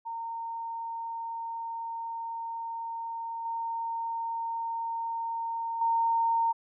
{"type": "tone with level steps", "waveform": "sine", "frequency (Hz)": 918, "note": "A#5", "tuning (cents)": -27, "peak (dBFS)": [-33, -30, -23], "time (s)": [0.05, 6.53], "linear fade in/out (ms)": 20, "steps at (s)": [3.45, 5.81], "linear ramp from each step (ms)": 5, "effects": []}